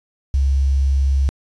sine tone with quantisation, 68.1 Hz, C#2, 30 cents flat, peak -13 dBFS, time 0.34-1.29 s, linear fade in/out 0 ms, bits 7, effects resampled to 22050 Hz

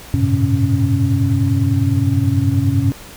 sine tone cluster, 93.1 / 103 / 113.2 / 132.8 / 276.5 Hz, F#2 / G#2 / A2 / C3 / C#4, +11 / -14 / +50 / +26 / -4 cents, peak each -19 dBFS, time 0.14-2.92 s, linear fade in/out 0 ms, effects pink hiss -37 dBFS RMS until 3.16 s

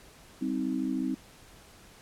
sine chord, C minor, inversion second, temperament equal with one note detuned, 196 / 261.6 / 315.3 Hz, G3 / C4 / Eb4, 0 / 0 / +23 cents, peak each -35 / -30 / -33 dBFS, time 0.41-1.15 s, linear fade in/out 10 ms, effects pink hiss -54 dBFS RMS until 2.01 s + low-pass 12000 Hz 12 dB/octave

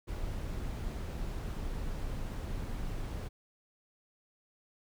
brown noise, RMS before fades -37 dBFS, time 0.07-3.29 s, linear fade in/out 20 ms, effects none

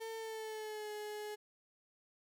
35% pulse tone with pitch glide, 448.7 to 421.1 Hz, A4 to G#4, +34 to +24 cents, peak -40 dBFS, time 0-1.36 s, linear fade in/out 20 ms, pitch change -110 cents, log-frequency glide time 0.16-0.92 s, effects none

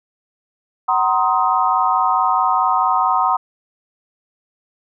sine chord, C half-diminished seventh, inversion second, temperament just, 753.5 / 941.9 / 1046.5 / 1255.8 Hz, Gb5 / Bb5 / C6 / Eb6, +31 / +18 / 0 / +16 cents, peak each -19 dBFS, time 0.88-3.37 s, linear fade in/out 10 ms, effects none

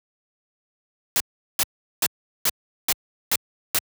white noise bursts, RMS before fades -20 dBFS, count 7, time 1.16-3.787 s, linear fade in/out 0 ms, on 41 ms, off 390 ms, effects high-pass 80 Hz 12 dB/octave

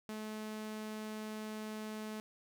sawtooth tone, 215.6 Hz, A3, 35 cents flat, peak -37 dBFS, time 0.09-2.2 s, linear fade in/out 0 ms, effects none

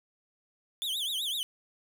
45% pulse tone with vibrato, 3400 Hz, G#7, 40 cents sharp, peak -30 dBFS, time 0.82-1.43 s, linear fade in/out 0 ms, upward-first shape triangle, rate 7.9 Hz, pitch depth 240 cents each way, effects none

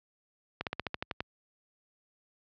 slowing click train, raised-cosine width 0.3 ms, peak -16 dBFS, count 9, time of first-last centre 0.61-1.205 s, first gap 58 ms, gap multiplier 1.07, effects high-pass 60 Hz 12 dB/octave + low-pass 4000 Hz 12 dB/octave

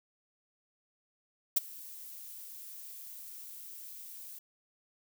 violet noise with ADSR envelope, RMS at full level -23 dBFS, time 1.56-4.39 s, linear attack 11 ms, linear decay 18 ms, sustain -24 dB, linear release 8 ms, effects none

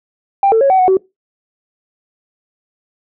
sine tone with pitch steps, 790 / 447 / 551 / 757 / 738 / 379.3 Hz, G5 / A4 / C#5 / F#5 / F#5 / F#4, +13 / +27 / -11 / +39 / -5 / +43 cents, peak -6 dBFS, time 0.43-0.97 s, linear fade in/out 2 ms, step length 90 ms, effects noise-tail reverb RT60 0.2 s tail -22 dB re dry + tanh soft clip ceiling -4 dBFS

